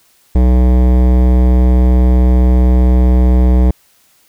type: tone with hard clipping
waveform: sine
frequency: 62.3 Hz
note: B1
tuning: 16 cents sharp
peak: -8 dBFS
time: 0.35-3.71 s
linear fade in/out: 5 ms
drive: 17 dB
effects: white hiss -52 dBFS RMS until 4.28 s